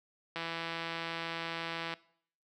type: click train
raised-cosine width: 0.3 ms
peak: -21 dBFS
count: 263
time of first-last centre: 0.36-1.938 s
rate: 166 Hz
effects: noise-tail reverb RT60 0.6 s tail -21 dB re dry + high-pass 150 Hz 12 dB/octave